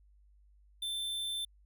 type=tone; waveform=square; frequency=3548 Hz; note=A7; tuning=14 cents sharp; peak=-35 dBFS; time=0.82-1.45 s; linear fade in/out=5 ms; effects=added 50 Hz sine -60 dBFS peak until 1.65 s